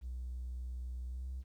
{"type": "tone with pitch glide", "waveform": "triangle", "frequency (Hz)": [62, 64.63], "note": ["B1", "C2"], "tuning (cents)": [7, -21], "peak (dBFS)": -35, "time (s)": [0.01, 1.44], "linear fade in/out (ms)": 50, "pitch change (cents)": 72, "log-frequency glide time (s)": [1.08, 1.3], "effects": ["tanh soft clip ceiling -36 dBFS", "12-bit"]}